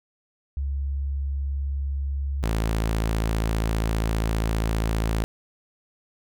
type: tone pair in turn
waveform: sine / sawtooth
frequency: 69.3 / 55 Hz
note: C#2 / A1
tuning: 0 / 0 cents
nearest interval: major third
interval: 400 cents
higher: first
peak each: -24 / -18 dBFS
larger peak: second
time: 0.57-2.43 / 2.43-5.24 s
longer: second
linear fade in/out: 0 ms
effects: none